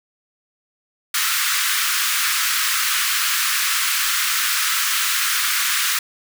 pink high-pass noise, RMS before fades -20 dBFS, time 1.14-5.99 s, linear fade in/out 5 ms, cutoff 1200 Hz, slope 48 dB/octave, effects none

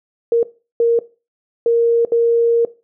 sine tone bursts at uneven times, 466.2 Hz, A#4, in tune, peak -10 dBFS, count 4, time 0.32-0.43 / 0.8-0.99 / 1.66-2.05 / 2.12-2.65 s, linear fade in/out 2 ms, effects noise-tail reverb RT60 0.3 s tail -18 dB re dry

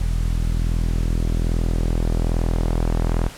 sawtooth tone with low-pass filter sweep, 41.2 Hz, E1, in tune, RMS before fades -20 dBFS, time 0-3.29 s, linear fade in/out 10 ms, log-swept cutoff 140 to 1400 Hz, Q 0.73, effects pink hiss -39 dBFS RMS until 3.37 s + low-pass 11000 Hz 12 dB/octave

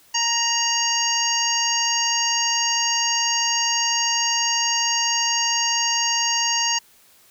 harmonic tone with a mistuned harmonic, 932.3 Hz, A#5, in tune, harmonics 1 / 2 / 3 / 5 / 6 / 7, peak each -26 / -29 / -25 / -25 / -28 / -24 dBFS, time 0.14-6.79 s, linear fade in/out 10 ms, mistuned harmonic 3, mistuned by +17 cents, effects white hiss -54 dBFS RMS until 7.3 s

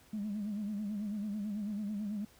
sine tone with vibrato, 207.7 Hz, G#3, in tune, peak -33 dBFS, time 0.13-2.25 s, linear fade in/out 5 ms, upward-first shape sine, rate 9.1 Hz, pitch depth 77 cents each way, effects tanh soft clip ceiling -31 dBFS + pink hiss -62 dBFS RMS until 2.39 s

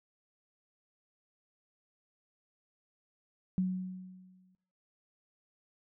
sine tone with exponential decay, 185 Hz, F#3, in tune, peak -25 dBFS, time 3.58-4.55 s, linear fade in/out 0 ms, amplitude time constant 210 ms, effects noise-tail reverb RT60 0.6 s tail -21 dB re dry

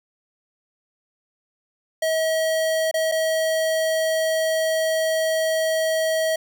square tone with dropouts, 640 Hz, D#5, 49 cents sharp, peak -20 dBFS, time 2.02-6.36 s, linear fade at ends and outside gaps 5 ms, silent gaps 2.913-2.94 / 3.116-3.12 s, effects none

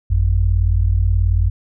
sine tone pair together, 51.44 / 90 Hz, G#1 / F#2, -16 / -47 cents, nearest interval minor seventh, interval 969 cents, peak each -15 dBFS, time 0.1-1.5 s, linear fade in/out 10 ms, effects none

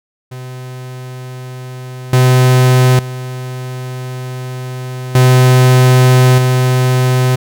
45% pulse tone with level steps, 127.5 Hz, C3, 44 cents flat, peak -25 / -6 / -21 / -5 / -9 dBFS, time 0.31-7.36 s, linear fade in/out 10 ms, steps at 2.13 / 2.99 / 5.15 / 6.38 s, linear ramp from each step 2 ms, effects none

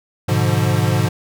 square chord, G# diminished seventh, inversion none, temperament equal, 103.83 / 123.47 / 146.83 / 174.61 Hz, G#2 / B2 / D3 / F3, 0 / 0 / 0 / 0 cents, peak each -19 / -20 / -22 / -23 dBFS, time 0.28-1.09 s, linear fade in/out 10 ms, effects none

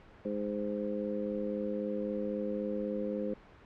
harmonic tone, 103.8 Hz, G#2, in tune, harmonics 2 / 3 / 4 / 5, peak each -36 / -40 / -40 / -36 dBFS, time 0.25-3.34 s, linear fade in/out 5 ms, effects pink hiss -55 dBFS RMS until 3.65 s + low-pass 2000 Hz 12 dB/octave

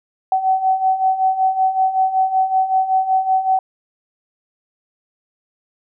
sine beating tone pair, 755 / 760.3 Hz, F#5 / F#5, +35 / +47 cents, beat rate 5.3 Hz, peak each -20 / -15 dBFS, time 0.32-3.59 s, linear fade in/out 2 ms, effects none

